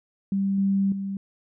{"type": "tone with level steps", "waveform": "sine", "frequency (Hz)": 196, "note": "G3", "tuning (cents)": 0, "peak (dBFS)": [-21, -19, -27], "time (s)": [0.32, 1.17], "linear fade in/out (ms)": 2, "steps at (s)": [0.58, 0.92], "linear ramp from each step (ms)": 2, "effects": []}